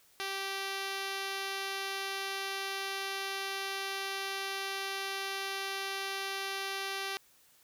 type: tone with low-pass filter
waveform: 5% pulse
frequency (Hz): 390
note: G4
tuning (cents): -9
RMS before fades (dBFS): -37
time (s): 0.2-7.17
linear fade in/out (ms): 0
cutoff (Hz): 11000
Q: 0.65
effects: white hiss -64 dBFS RMS until 7.63 s